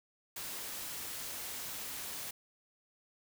white noise, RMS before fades -42 dBFS, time 0.36-2.31 s, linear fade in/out 5 ms, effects none

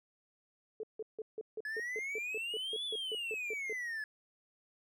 sine tone bursts, 436 Hz, A4, 16 cents flat, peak -37 dBFS, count 16, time 0.8-3.728 s, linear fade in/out 2 ms, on 33 ms, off 160 ms
triangle exponential two-way sweep, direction up then down, 1700 to 3506 to 1700 Hz, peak -35 dBFS, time 1.65-4.04 s, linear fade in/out 2 ms, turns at 2.85 s
effects none

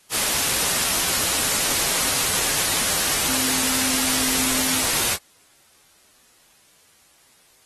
sine tone in noise, 259.1 Hz, C4, 17 cents flat, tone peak -31 dBFS, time 3.26-4.84 s, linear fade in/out 50 ms, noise white, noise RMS -21 dBFS, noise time 0.1-5.18 s, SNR -13 dB, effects white hiss -56 dBFS RMS until 7.65 s + AAC 32 kbps

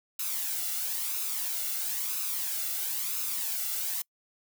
blue noise with flanger, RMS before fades -32 dBFS, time 0.19-4.02 s, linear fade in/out 5 ms, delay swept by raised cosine 0.77 to 1.46 ms, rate 1 Hz, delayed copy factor +0.55, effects noise-tail reverb RT60 0.1 s tail -26 dB re dry

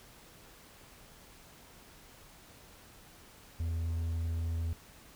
triangle tone, 82.8 Hz, E2, 8 cents sharp, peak -29 dBFS, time 3.6-4.73 s, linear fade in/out 0 ms, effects pink hiss -56 dBFS RMS until 5.15 s

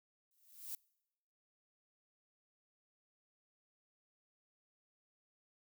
violet noise with exponential growth, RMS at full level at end -41 dBFS, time 0.31-0.75 s, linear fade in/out 2 ms, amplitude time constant 95 ms, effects noise-tail reverb RT60 0.9 s tail -26 dB re dry

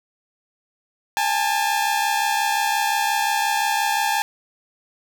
sawtooth tone pair together, 815.3 / 881 Hz, G#5 / A5, -32 / +2 cents, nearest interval minor second, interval 134 cents, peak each -18 dBFS, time 1.17-4.22 s, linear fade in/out 0 ms, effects none

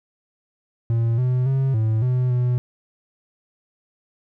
triangle tone with pitch steps, 115.4 / 126.4 / 134.2 / 110.2 / 126.2 / 123.8 Hz, A#2 / B2 / C3 / A2 / B2 / B2, -17 / +41 / +44 / +3 / +38 / +5 cents, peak -15 dBFS, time 0.9-2.58 s, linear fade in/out 0 ms, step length 280 ms, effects none

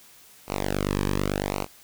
sawtooth tone with flanger, 49 Hz, G1, in tune, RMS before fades -27 dBFS, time 0.47-1.67 s, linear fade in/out 50 ms, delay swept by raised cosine 0.58 to 1.45 ms, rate 0.87 Hz, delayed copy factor -1, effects white hiss -52 dBFS RMS until 1.83 s

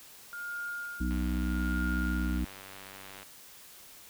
sine tone with tremolo, 1415 Hz, F6, 22 cents sharp, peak -34 dBFS, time 0.33-2.39 s, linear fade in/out 0 ms, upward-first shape sine, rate 0.8 Hz, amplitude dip 85%
harmonic tone, 61.74 Hz, B1, in tune, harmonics 1 / 3 / 4 / 5, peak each -30 / -35 / -36 / -37 dBFS, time 1-2.45 s, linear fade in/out 10 ms
click train, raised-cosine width 0.3 ms, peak -30 dBFS, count 206, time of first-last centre 1.11-3.23 s, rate 96.7 Hz
effects white hiss -52 dBFS RMS until 4.09 s

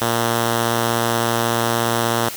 5% pulse tone, 116.54 Hz, A#2, in tune, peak -6 dBFS, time 0.01-2.29 s, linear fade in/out 5 ms, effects white hiss -31 dBFS RMS until 2.36 s

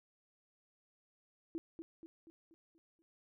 sine tone with echo, 329 Hz, E4, 3 cents flat, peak -37 dBFS, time 1.55-1.58 s, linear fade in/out 0 ms, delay 240 ms, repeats 6, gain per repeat -6 dB, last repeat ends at 3.02 s, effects none

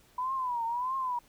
sine tone with vibrato, 987.8 Hz, B5, in tune, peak -29 dBFS, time 0.18-1.19 s, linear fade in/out 5 ms, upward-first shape triangle, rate 1.6 Hz, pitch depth 150 cents each way, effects pink hiss -62 dBFS RMS until 1.28 s

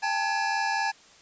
square tone cluster, 800 / 884 / 1686 Hz, G5 / A5 / G#6, +35 / +8 / +26 cents, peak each -30 dBFS, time 0.02-0.92 s, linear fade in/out 20 ms, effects white hiss -54 dBFS RMS until 1.21 s + resampled to 16000 Hz

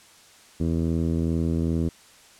10% pulse tone with low-pass filter, 82.41 Hz, E2, in tune, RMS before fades -24 dBFS, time 0.6-1.89 s, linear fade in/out 5 ms, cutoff 290 Hz, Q 0.88, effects white hiss -52 dBFS RMS until 2.39 s + low-pass 9000 Hz 12 dB/octave

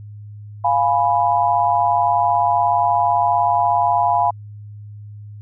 sine chord, F diminished, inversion none, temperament equal, 698.5 / 830.6 / 987.8 Hz, F5 / Ab5 / Cb6, 0 / 0 / 0 cents, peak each -18 dBFS, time 0.64-4.31 s, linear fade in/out 10 ms, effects added 104 Hz sine -33 dBFS peak until 5.41 s

